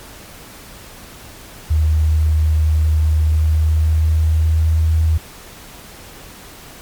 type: tone with pitch glide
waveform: sine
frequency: 77.78 to 79.97 Hz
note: D#2 to D#2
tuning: 0 to +48 cents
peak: -11 dBFS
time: 1.7-5.18 s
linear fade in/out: 10 ms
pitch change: +48 cents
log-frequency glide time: 3.18-4.87 s
effects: pink hiss -38 dBFS RMS until 6.81 s + MP3 96 kbps